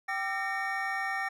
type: tone cluster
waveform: triangle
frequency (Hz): 777 / 1187 / 1348 / 1834 / 2262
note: G5 / D6 / E6 / A#6 / C#7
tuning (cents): -16 / +18 / +38 / -29 / +34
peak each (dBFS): -33 / -39 / -40 / -31 / -39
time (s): 0.08-1.29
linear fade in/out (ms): 10
effects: none